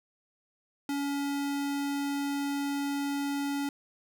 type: tone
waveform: square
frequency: 282.3 Hz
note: C#4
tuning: 32 cents sharp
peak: -30 dBFS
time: 0.89-3.69 s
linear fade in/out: 2 ms
effects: none